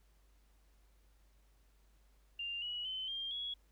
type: tone with pitch steps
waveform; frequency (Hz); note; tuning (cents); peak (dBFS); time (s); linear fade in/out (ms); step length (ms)
sine; 2794 / 2923 / 3057 / 3198 / 3346; F7 / F#7 / G7 / G7 / G#7; 0 / -22 / -44 / +34 / +12; -38; 2.39-3.54; 5; 230
effects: added 50 Hz sine -65 dBFS peak until 3.71 s + pink hiss -75 dBFS RMS until 3.71 s